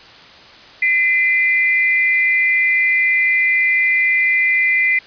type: tone pair together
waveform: sine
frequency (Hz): 2038 / 2388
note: C7 / D7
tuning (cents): -46 / +28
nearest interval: minor third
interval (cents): 274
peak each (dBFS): -13 / -19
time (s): 0.82-4.99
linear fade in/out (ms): 5
effects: white hiss -41 dBFS RMS until 5.06 s + resampled to 11025 Hz